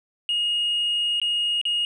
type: tone with dropouts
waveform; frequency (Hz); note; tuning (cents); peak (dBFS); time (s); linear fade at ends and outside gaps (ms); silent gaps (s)
sine; 2866; F7; +44; -19; 0.29-1.85; 1; 1.2-1.216 / 1.614-1.653
effects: tanh soft clip ceiling -18 dBFS